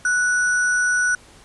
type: tone with sample-and-hold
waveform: sine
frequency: 1476 Hz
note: F#6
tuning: 5 cents flat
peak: -16 dBFS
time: 0.05-1.15 s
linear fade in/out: 2 ms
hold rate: 7350 Hz
effects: pink hiss -48 dBFS RMS until 1.44 s + resampled to 24000 Hz